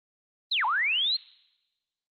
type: linear two-way sweep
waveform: sine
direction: down then up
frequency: 4277 to 828 to 4277 Hz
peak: -23 dBFS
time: 0.51-1.17 s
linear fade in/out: 10 ms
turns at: 0.65 s
effects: noise-tail reverb RT60 1.0 s tail -22 dB re dry + Opus 24 kbps